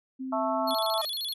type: tone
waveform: sine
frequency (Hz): 261.6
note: C4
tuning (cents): 0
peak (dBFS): -32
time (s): 0.19-0.75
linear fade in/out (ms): 20
type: harmonic tone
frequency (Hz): 220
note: A3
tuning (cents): 0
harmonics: 3 / 4 / 5 / 6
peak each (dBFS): -29 / -31 / -33 / -35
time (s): 0.32-1.02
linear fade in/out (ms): 10
type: tone with vibrato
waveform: square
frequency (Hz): 3833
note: A#7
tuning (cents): +47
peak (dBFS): -31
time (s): 0.67-1.34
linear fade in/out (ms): 10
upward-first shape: square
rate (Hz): 13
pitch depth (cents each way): 200
type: tone with exponential growth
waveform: sawtooth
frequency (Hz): 612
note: D#5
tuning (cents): -29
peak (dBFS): -27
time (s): 0.93-1.05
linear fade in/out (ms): 2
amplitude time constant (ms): 24
effects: resampled to 32000 Hz